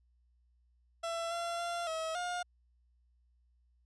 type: tone with pitch steps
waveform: 30% pulse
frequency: 670 / 683 / 689 / 643 / 712 Hz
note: E5 / F5 / F5 / E5 / F5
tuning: +28 / -39 / -24 / -43 / +33 cents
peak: -32 dBFS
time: 1.03-2.43 s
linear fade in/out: 10 ms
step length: 280 ms
effects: added 60 Hz sine -67 dBFS peak until 3.85 s + resampled to 22050 Hz